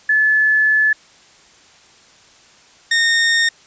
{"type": "tone pair in turn", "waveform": ["sine", "sawtooth"], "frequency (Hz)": [1728, 1839.4], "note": ["A6", "A#6"], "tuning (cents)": [-32, -24], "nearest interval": "minor second", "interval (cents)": 108, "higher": "second", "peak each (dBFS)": [-11, -9], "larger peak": "second", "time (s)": [[0.09, 0.93], [2.91, 3.49]], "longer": "first", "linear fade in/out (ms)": 5, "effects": ["white hiss -48 dBFS RMS until 3.66 s", "resampled to 16000 Hz"]}